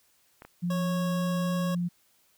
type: clicks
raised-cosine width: 0.5 ms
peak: -30 dBFS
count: 2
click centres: 0.421 / 0.45 s
type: tone with vibrato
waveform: sine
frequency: 174.61 Hz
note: F3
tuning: in tune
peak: -26 dBFS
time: 0.62-1.89 s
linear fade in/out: 20 ms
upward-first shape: triangle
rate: 3.6 Hz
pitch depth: 9 cents each way
type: tone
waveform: 25% pulse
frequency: 551 Hz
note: C#5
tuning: 11 cents flat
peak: -29 dBFS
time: 0.7-1.75 s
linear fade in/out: 5 ms
effects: white hiss -66 dBFS RMS until 2.37 s